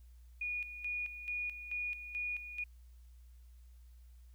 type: tone with tremolo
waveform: sine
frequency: 2451 Hz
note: D#7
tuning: 27 cents flat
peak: -35 dBFS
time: 0.41-2.64 s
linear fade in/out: 5 ms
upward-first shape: square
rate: 2.3 Hz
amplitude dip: 65%
effects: added 60 Hz sine -54 dBFS peak until 4.34 s + white hiss -75 dBFS RMS until 4.34 s